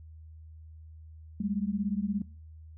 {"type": "beating tone pair", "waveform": "sine", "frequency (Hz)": [196, 213], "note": ["G3", "G#3"], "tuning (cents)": [0, 44], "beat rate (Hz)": 17, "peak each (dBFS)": -31, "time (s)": [1.4, 2.22], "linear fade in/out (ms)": 5, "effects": ["noise-tail reverb RT60 0.4 s tail -21 dB re dry", "added 79 Hz sine -46 dBFS peak until 2.77 s"]}